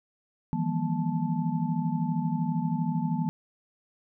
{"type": "tone cluster", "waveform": "sine", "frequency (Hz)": [159.3, 172, 202.1, 239.3, 875], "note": ["D#3", "F3", "G#3", "A#3", "A5"], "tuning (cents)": [41, -26, -47, 46, -10], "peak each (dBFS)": [-30, -30, -35, -31, -37], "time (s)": [0.53, 3.29], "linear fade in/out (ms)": 0, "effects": []}